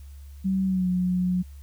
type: tone with pitch glide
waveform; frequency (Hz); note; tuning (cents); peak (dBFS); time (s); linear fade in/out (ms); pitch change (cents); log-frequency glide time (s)
sine; 190.6 to 181.36; G3 to F#3; -48 to -34; -21; 0.44-1.43; 20; -86; 0.65-0.88
effects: added 70 Hz sine -40 dBFS peak until 1.62 s + white hiss -60 dBFS RMS until 1.62 s